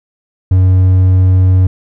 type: tone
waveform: triangle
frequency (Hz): 92.9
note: F#2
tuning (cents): +7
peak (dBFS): -3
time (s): 0.51-1.67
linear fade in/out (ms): 5
effects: none